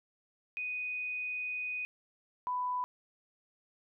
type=tone pair in turn; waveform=sine; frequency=2489 / 994.9 Hz; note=D#7 / B5; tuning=0 / +12 cents; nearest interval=octave + major third; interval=1588 cents; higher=first; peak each=-34 / -31 dBFS; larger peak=second; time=0.57-1.85 / 2.47-2.84 s; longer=first; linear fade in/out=0 ms; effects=none